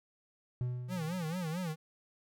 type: tone with exponential decay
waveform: triangle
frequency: 123.9 Hz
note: B2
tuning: 6 cents sharp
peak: -28 dBFS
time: 0.61-1.63 s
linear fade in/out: 0 ms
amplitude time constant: 220 ms
type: tone with vibrato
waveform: square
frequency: 170 Hz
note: F3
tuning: 46 cents flat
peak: -35 dBFS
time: 0.88-1.76 s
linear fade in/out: 50 ms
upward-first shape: sine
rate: 4.5 Hz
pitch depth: 160 cents each way
effects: none